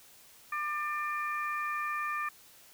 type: harmonic tone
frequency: 597 Hz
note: D5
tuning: 28 cents sharp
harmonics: 2 / 3 / 4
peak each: -33 / -37 / -40 dBFS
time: 0.52-2.29 s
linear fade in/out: 5 ms
effects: white hiss -57 dBFS RMS until 2.73 s